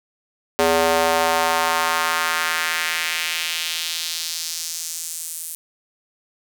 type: tone with high-pass filter sweep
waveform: square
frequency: 82.41 Hz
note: E2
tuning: in tune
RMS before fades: -22 dBFS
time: 0.59-5.55 s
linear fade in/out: 0 ms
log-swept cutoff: 460 to 9800 Hz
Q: 1.6
effects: none